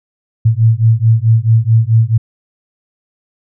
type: beating tone pair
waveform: sine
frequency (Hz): 110.8 / 115.4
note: A2 / A#2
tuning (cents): +13 / -17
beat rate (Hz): 4.6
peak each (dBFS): -10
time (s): 0.45-2.18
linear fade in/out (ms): 10
effects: none